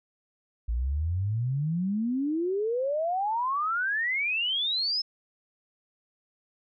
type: exponential sweep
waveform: sine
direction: up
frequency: 54.8 to 5280 Hz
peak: -25 dBFS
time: 0.68-5.02 s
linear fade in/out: 10 ms
effects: none